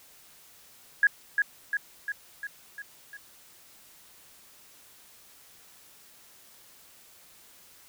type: tone with echo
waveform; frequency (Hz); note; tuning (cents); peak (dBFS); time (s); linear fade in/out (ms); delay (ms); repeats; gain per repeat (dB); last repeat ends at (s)
sine; 1661.2; G#6; 0; -16; 1.03-1.07; 2; 350; 6; -4; 3.17
effects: white hiss -55 dBFS RMS until 7.88 s